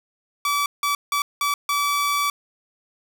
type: tone bursts at uneven times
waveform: sawtooth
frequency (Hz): 1151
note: D6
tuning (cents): -35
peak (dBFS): -16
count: 5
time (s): 0.45-0.66 / 0.83-0.95 / 1.12-1.22 / 1.41-1.54 / 1.69-2.3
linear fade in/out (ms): 2
effects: none